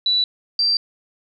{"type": "tone pair in turn", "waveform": "sine", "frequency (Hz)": [3951, 4699], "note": ["B7", "D8"], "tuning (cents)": [0, 0], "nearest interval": "minor third", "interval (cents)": 300, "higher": "second", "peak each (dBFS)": -15, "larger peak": "neither", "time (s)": [[0.06, 0.24], [0.59, 0.77]], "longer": "neither", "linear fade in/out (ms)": 2, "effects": []}